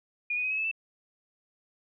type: tone with pitch steps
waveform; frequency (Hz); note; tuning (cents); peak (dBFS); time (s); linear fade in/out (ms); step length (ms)
sine; 2438 / 2479 / 2521 / 2564 / 2607 / 2651; D#7 / D#7 / D#7 / E7 / E7 / E7; -36 / -7 / +22 / -49 / -20 / +9; -27; 0.3-0.714; 5; 69
effects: none